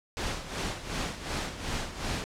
pink noise with tremolo, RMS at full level -31 dBFS, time 0.17-2.24 s, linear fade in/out 0 ms, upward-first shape sine, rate 2.7 Hz, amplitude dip 70%, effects low-pass 7000 Hz 12 dB/octave

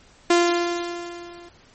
sawtooth tone with level ramp, 346.2 Hz, F4, 15 cents flat, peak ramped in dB -9 to -38 dBFS, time 0.3-1.49 s, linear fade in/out 5 ms, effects pink hiss -53 dBFS RMS until 1.74 s + MP3 32 kbps

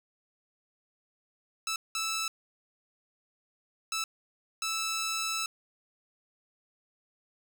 10% pulse tone bursts at uneven times, 1315 Hz, E6, 5 cents flat, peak -22 dBFS, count 4, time 1.67-1.76 / 1.95-2.28 / 3.92-4.04 / 4.62-5.46 s, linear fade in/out 2 ms, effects none

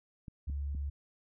clicks, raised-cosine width 5 ms, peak -32 dBFS, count 3, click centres 0.282 / 0.498 / 0.749 s
sine tone, 70.9 Hz, C#2, 40 cents sharp, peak -33 dBFS, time 0.47-0.9 s, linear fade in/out 10 ms
effects none

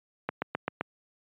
click train, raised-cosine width 0.5 ms, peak -13 dBFS, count 5, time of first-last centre 0.29-0.81 s, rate 7.69 Hz, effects high-pass 150 Hz 12 dB/octave + resampled to 8000 Hz

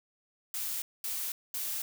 blue noise bursts, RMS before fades -35 dBFS, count 3, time 0.54-1.82 s, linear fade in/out 2 ms, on 280 ms, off 220 ms, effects none

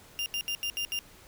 35% pulse tone bursts at uneven times, 2800 Hz, F7, 4 cents sharp, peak -28 dBFS, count 6, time 0.19-0.26 / 0.34-0.41 / 0.48-0.55 / 0.63-0.7 / 0.77-0.85 / 0.92-0.99 s, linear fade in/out 0 ms, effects pink hiss -54 dBFS RMS until 1.27 s

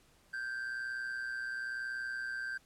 triangle tone with amplitude modulation, 1566 Hz, G6, 2 cents flat, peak -32 dBFS, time 0.33-2.58 s, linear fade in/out 10 ms, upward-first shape sine, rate 121 Hz, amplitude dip 55%, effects pink hiss -66 dBFS RMS until 2.65 s + low-pass 12000 Hz 12 dB/octave

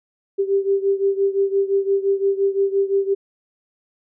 sine beating tone pair, 392 / 397.8 Hz, G4 / G4, 0 / +25 cents, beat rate 5.8 Hz, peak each -18 / -21 dBFS, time 0.38-3.15 s, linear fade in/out 20 ms, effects none

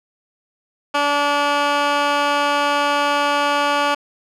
15% pulse tone with band-pass filter, 288.7 Hz, D4, 30 cents flat, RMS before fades -18 dBFS, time 0.94-3.95 s, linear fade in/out 10 ms, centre 1700 Hz, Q 0.85, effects none

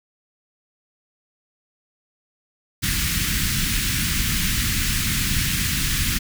pink band-stop noise, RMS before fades -22 dBFS, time 2.82-6.19 s, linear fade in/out 20 ms, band 240 to 1600 Hz, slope 24 dB/octave, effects none

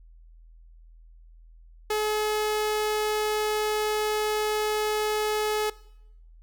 sawtooth tone, 426.1 Hz, G#4, 44 cents sharp, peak -20 dBFS, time 1.9-5.7 s, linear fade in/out 5 ms, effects noise-tail reverb RT60 0.8 s tail -21 dB re dry + added 41 Hz sine -48 dBFS peak until 6.42 s

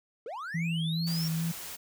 triangle linear sweep, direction up, 408 to 5588 Hz, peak -34 dBFS, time 0.26-1.28 s, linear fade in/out 2 ms
sine tone with vibrato, 164.4 Hz, E3, 4 cents flat, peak -28 dBFS, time 0.54-1.52 s, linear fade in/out 10 ms, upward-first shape sine, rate 2.3 Hz, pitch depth 31 cents each way
white noise, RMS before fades -41 dBFS, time 1.06-1.77 s, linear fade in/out 20 ms
effects none

